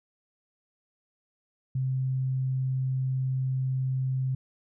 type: tone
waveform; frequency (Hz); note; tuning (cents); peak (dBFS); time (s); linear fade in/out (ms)
sine; 130.9; C3; +1; -25; 1.75-4.35; 5
effects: none